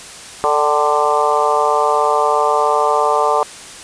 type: harmonic tone with a mistuned harmonic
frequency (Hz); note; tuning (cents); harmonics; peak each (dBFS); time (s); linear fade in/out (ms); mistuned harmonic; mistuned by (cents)
147.7; D3; +10; 3 / 4 / 5 / 6 / 7 / 8; -19 / -19 / -19 / -19 / -19 / -19; 0.44-3.43; 0; 5; +53
effects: white hiss -34 dBFS RMS until 3.83 s + resampled to 22050 Hz